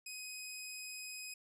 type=tone with vibrato; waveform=15% pulse; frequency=2515 Hz; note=D#7; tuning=18 cents sharp; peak=-37 dBFS; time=0.06-1.34 s; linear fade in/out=5 ms; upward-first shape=sine; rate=20 Hz; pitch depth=8 cents each way; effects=none